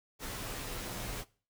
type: noise with comb filter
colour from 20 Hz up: pink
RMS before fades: -40 dBFS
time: 0.19-1.25 s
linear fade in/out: 50 ms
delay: 13 ms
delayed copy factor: -0.65
effects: noise-tail reverb RT60 0.4 s tail -21 dB re dry